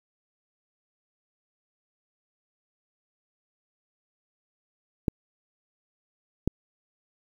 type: clicks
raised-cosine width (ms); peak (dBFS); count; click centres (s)
3; -10; 2; 5.082 / 6.476
effects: 8-bit